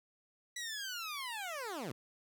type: linear sweep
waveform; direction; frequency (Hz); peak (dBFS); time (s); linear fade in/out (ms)
15% pulse; down; 1975.5 to 102.2; -33; 0.56-1.92; 5
effects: none